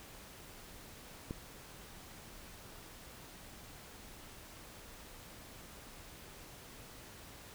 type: click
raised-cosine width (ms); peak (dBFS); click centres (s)
3; -26; 1.309
effects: pink hiss -53 dBFS RMS until 7.54 s